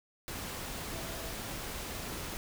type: tone in noise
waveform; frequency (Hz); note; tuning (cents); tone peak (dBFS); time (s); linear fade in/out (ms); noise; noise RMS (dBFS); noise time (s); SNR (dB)
sine; 659.3; E5; 0; -49; 0.93-1.31; 0; pink; -40; 0.28-2.37; -12
effects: none